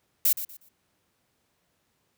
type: noise with echo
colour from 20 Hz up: violet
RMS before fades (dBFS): -21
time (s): 0.25-0.33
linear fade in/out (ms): 5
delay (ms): 120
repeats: 3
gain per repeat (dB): -12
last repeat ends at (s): 0.69
effects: pink hiss -72 dBFS RMS until 2.17 s + high-pass 80 Hz 12 dB/octave